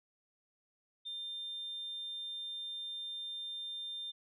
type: tone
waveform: sine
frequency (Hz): 3600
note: A7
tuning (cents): +39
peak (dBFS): -38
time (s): 1.05-4.12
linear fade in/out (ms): 20
effects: tanh soft clip ceiling -36 dBFS